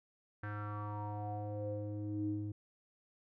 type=tone with low-pass filter sweep; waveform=square; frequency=104.3 Hz; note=G#2; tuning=8 cents sharp; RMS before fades=-40 dBFS; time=0.43-2.52 s; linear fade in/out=5 ms; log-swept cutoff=1600 to 250 Hz; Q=6.4; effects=none